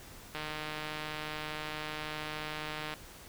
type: click train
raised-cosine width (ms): 0.3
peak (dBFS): -22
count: 397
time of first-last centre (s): 0.35-2.938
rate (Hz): 153
effects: pink hiss -51 dBFS RMS until 3.28 s